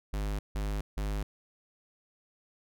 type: tone bursts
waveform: square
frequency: 51 Hz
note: G#1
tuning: 31 cents flat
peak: -31 dBFS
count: 3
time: 0.13-1.23 s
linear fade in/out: 5 ms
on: 260 ms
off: 160 ms
effects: none